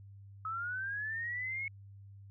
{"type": "linear sweep", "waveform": "sine", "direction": "up", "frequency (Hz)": [1276, 2200], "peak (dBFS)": -35, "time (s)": [0.45, 1.68], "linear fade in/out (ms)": 2, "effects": ["added 99 Hz sine -50 dBFS peak until 2.3 s"]}